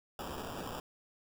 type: noise with sample-and-hold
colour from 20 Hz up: blue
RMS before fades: -42 dBFS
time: 0.19-0.8 s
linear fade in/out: 2 ms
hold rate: 2100 Hz
effects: none